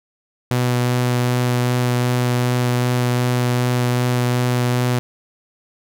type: tone with vibrato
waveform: sawtooth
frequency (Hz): 123.47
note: B2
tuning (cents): 0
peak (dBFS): -12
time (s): 0.51-4.99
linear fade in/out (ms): 0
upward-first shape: sine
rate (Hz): 2.6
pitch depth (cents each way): 9
effects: none